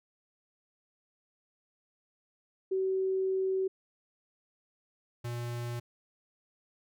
sine / square tone pair in turn, 380 / 119.69 Hz, F#4 / A#2, +46 / +46 cents, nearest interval octave + minor sixth, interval 2000 cents, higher first, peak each -27 / -35 dBFS, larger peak first, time 2.71-3.68 / 5.24-5.8 s, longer first, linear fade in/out 10 ms, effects none

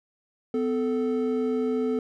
triangle tone pair together, 252.3 / 438.8 Hz, B3 / A4, +37 / -5 cents, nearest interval minor seventh, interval 958 cents, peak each -24 dBFS, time 0.54-1.99 s, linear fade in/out 2 ms, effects none

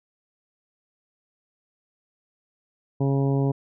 harmonic tone, 137.6 Hz, C#3, 12 cents flat, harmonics 1 / 2 / 3 / 4 / 5 / 6 / 7, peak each -21 / -26 / -28 / -35 / -37 / -40 / -40 dBFS, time 3-3.52 s, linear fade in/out 10 ms, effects none

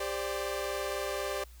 sawtooth chord, G suspended fourth, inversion none, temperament equal with one note detuned, 397.5 / 523.3 / 587.3 Hz, G4 / C5 / D5, +24 / 0 / 0 cents, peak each -33 / -34 / -32 dBFS, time 0-1.44 s, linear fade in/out 5 ms, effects added 60 Hz sine -49 dBFS peak until 1.6 s + white hiss -60 dBFS RMS until 1.6 s

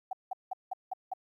sine tone bursts, 756 Hz, F#5, 37 cents sharp, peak -31 dBFS, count 6, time 0.11-1.136 s, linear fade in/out 5 ms, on 21 ms, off 180 ms, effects 12-bit

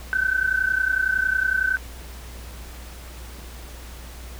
sine tone pair together, 1511.1 / 1542 Hz, F#6 / G6, +36 / -29 cents, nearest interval unison, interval 35 cents, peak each -22 dBFS, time 0.13-1.77 s, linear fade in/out 0 ms, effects added 60 Hz sine -37 dBFS peak until 4.39 s + pink hiss -43 dBFS RMS until 4.39 s

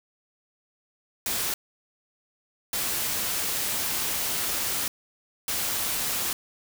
white noise bursts at uneven times, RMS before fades -28 dBFS, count 3, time 1.26-1.54 / 2.73-4.88 / 5.48-6.33 s, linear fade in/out 2 ms, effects none

